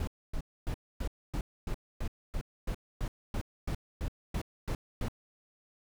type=noise bursts; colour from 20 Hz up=brown; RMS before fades=-33 dBFS; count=16; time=0-5.084 s; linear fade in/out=2 ms; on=74 ms; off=260 ms; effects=none